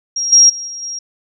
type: tone with level steps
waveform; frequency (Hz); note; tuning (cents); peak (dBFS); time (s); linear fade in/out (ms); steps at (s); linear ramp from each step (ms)
sine; 5620; F8; +10; -16 / -4 / -23 / -25 / -22; 0.16-0.99; 5; 0.32 / 0.49 / 0.67 / 0.82; 10
effects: none